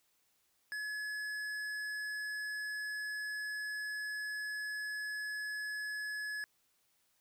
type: tone with tanh clipping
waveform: sine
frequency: 1700 Hz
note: G#6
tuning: 40 cents sharp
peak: -39 dBFS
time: 0.72-6.44 s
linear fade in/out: 0 ms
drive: 13 dB
effects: white hiss -75 dBFS RMS until 7.2 s